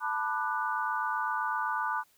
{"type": "chord", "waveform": "sine", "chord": "B minor seventh", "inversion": "third", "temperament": "equal with one note detuned", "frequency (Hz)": [880, 987.8, 1191.1, 1480], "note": ["A5", "B5", "D6", "F#6"], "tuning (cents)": [0, 0, 24, 0], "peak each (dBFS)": -34, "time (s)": [0, 2.04], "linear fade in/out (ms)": 50, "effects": ["white hiss -66 dBFS RMS until 2.17 s"]}